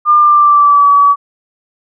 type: tone with pitch glide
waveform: sine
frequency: 1200 to 1141.2 Hz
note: D6 to C#6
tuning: +37 to +50 cents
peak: -4 dBFS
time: 0.05-1.16 s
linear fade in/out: 50 ms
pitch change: -87 cents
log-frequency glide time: 0.18-0.89 s
effects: none